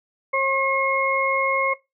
harmonic tone, 539 Hz, C#5, 49 cents flat, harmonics 1 / 2 / 4, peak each -23 / -23 / -23 dBFS, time 0.33-1.74 s, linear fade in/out 10 ms, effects noise-tail reverb RT60 0.2 s tail -18 dB re dry

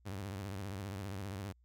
sawtooth tone with vibrato, 98 Hz, G2, in tune, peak -36 dBFS, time 0.05-1.53 s, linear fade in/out 20 ms, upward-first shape triangle, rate 15 Hz, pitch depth 160 cents each way, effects added 60 Hz sine -64 dBFS peak until 1.64 s

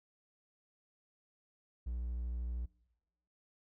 triangle tone with vibrato, 60.1 Hz, B1, 46 cents flat, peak -34 dBFS, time 1.86-2.66 s, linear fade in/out 10 ms, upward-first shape sine, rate 13 Hz, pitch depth 24 cents each way, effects noise-tail reverb RT60 0.9 s tail -22 dB re dry

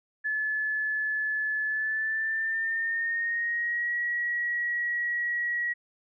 sine tone with pitch glide, 1725 to 1914 Hz, A6 to A#6, -35 to +45 cents, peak -26 dBFS, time 0.24-5.74 s, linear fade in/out 20 ms, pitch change +180 cents, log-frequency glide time 1.66-3.95 s, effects none

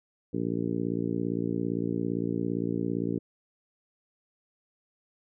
harmonic tone, 57.6 Hz, A#1, 20 cents flat, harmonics 2 / 3 / 4 / 5 / 6 / 7 / 8, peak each -37 / -33 / -34 / -32 / -36 / -36 / -40 dBFS, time 0.33-3.19 s, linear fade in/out 10 ms, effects none

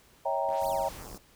sine chord, C# diminished seventh, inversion none, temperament equal with one note detuned, 554.4 / 647.6 / 784 / 932.3 Hz, C#5 / E5 / G5 / Bb5, 0 / -31 / 0 / 0 cents, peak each -32 dBFS, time 0.25-0.89 s, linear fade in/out 10 ms
5% pulse exponential two-way sweep, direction up then down, 41.2 to 4860 to 41.2 Hz, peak -36 dBFS, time 0.47-1.17 s, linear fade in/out 10 ms, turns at 0.67 s
pink band-stop noise, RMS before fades -45 dBFS, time 0.61-1.18 s, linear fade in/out 5 ms, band 1300 to 4500 Hz, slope 48 dB/octave
effects pink hiss -60 dBFS RMS until 1.35 s

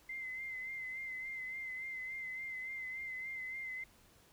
sine tone with vibrato, 2067 Hz, C7, 22 cents flat, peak -40 dBFS, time 0.09-3.84 s, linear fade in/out 5 ms, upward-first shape sine, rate 3.5 Hz, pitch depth 35 cents each way, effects pink hiss -65 dBFS RMS until 4.32 s

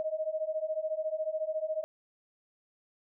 sine beating tone pair, 619 / 633 Hz, D#5 / D#5, -9 / +30 cents, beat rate 14 Hz, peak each -34 / -33 dBFS, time 0-1.84 s, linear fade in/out 0 ms, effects none

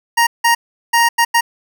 25% pulse tone bursts at uneven times, 935 Hz, A#5, 5 cents sharp, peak -6 dBFS, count 5, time 0.17-0.27 / 0.44-0.55 / 0.93-1.09 / 1.18-1.25 / 1.34-1.41 s, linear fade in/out 10 ms, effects none

